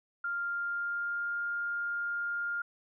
sine tone with pitch glide, 1396.9 to 1407.4 Hz, F6 to F6, 0 to +13 cents, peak -31 dBFS, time 0.24-2.62 s, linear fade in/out 5 ms, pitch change +13 cents, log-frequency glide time 0.44-1.4 s, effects none

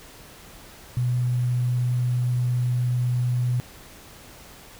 sine tone with sample-and-hold, 123.47 Hz, B2, in tune, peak -20 dBFS, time 0.97-3.6 s, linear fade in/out 0 ms, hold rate 11025 Hz, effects pink hiss -46 dBFS RMS until 4.79 s

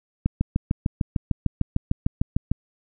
click train, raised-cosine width 5 ms, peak -8 dBFS, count 16, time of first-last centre 0.26-2.516 s, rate 6.65 Hz, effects none

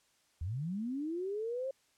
sine linear sweep, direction up, 73.3 to 544 Hz, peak -34 dBFS, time 0.41-1.71 s, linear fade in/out 5 ms, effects white hiss -71 dBFS RMS until 1.97 s + low-pass 9000 Hz 12 dB/octave

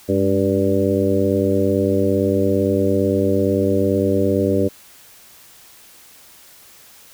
harmonic tone with a mistuned harmonic, 97.7 Hz, G2, 5 cents flat, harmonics 1 / 2 / 3 / 4 / 5 / 6, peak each -23 / -22 / -21 / -21 / -21 / -24 dBFS, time 0.08-4.69 s, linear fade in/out 20 ms, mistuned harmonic 2, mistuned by +77 cents, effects white hiss -46 dBFS RMS until 7.13 s

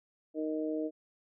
harmonic tone, 155.56 Hz, D#3, in tune, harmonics 2 / 3 / 4, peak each -33 / -37 / -39 dBFS, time 0.34-0.91 s, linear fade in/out 50 ms, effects none

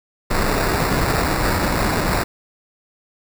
pink noise with sample-and-hold, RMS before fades -19 dBFS, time 0.3-2.24 s, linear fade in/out 10 ms, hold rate 3150 Hz, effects none

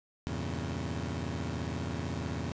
20% pulse chord, E diminished seventh, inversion none, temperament equal, 82.41 / 98 / 116.54 / 138.59 Hz, E2 / G2 / Bb2 / Db3, 0 / 0 / 0 / 0 cents, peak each -32 / -37 / -35 / -35 dBFS, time 0.27-2.52 s, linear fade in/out 0 ms, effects resampled to 16000 Hz + 10-bit

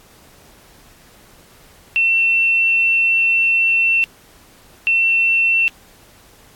sine tone pair in turn, 2698 / 2698 Hz, E7 / E7, +40 / +40 cents, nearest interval unison, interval 0 cents, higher neither, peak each -12 dBFS, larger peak neither, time 1.96-4.04 / 4.87-5.68 s, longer first, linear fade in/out 0 ms, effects pink hiss -48 dBFS RMS until 6.55 s + AAC 64 kbps

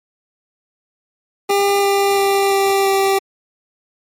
25% pulse tone with pitch steps, 400.3 / 397.8 / 395.2 / 392.7 / 390.3 Hz, G4 / G4 / G4 / G4 / G4, +36 / +25 / +14 / +3 / -8 cents, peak -9 dBFS, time 1.49-3.19 s, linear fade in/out 10 ms, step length 340 ms, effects MP3 64 kbps

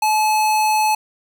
square tone, 860 Hz, A5, 40 cents flat, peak -15 dBFS, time 0.02-0.95 s, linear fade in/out 5 ms, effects none

